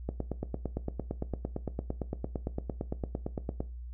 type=click train; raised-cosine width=2 ms; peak=-19 dBFS; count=32; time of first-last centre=0.09-3.605 s; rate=8.82 Hz; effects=noise-tail reverb RT60 0.3 s tail -17 dB re dry + added 60 Hz sine -39 dBFS peak until 3.93 s